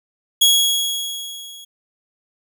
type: tone with level ramp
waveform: sawtooth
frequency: 3328 Hz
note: G#7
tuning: 3 cents sharp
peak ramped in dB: -6 to -34 dBFS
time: 0.41-1.65 s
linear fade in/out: 10 ms
effects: none